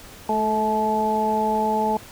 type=harmonic tone with a mistuned harmonic; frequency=215.8 Hz; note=A3; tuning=33 cents flat; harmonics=1 / 2 / 3 / 4; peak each=-26 / -26 / -28 / -21 dBFS; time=0.29-1.97 s; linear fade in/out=2 ms; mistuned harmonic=2; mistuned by=+18 cents; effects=pink hiss -43 dBFS RMS until 2.11 s